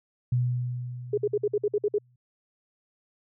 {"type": "tone with exponential decay", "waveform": "sine", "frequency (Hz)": 123.47, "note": "B2", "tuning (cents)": 0, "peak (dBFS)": -20, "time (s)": [0.32, 2.16], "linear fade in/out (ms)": 5, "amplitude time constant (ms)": 400}
{"type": "tone bursts", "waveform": "sine", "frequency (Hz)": 415.3, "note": "G#4", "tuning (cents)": 0, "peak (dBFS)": -21, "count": 9, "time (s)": [1.13, 1.984], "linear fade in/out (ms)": 5, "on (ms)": 46, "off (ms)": 55}
{"effects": []}